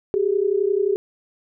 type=tone pair together; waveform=sine; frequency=383.8 / 415.3 Hz; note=G4 / G#4; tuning=-37 / 0 cents; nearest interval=minor second; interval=137 cents; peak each=-20 dBFS; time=0.14-0.96 s; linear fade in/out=0 ms; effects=none